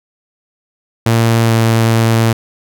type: tone with pitch glide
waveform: sawtooth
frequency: 114.8 to 113.68 Hz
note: A#2 to A#2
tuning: -26 to -43 cents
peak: -5 dBFS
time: 1.06-2.33 s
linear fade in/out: 5 ms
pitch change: -17 cents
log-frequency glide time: 1.45-1.5 s
effects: none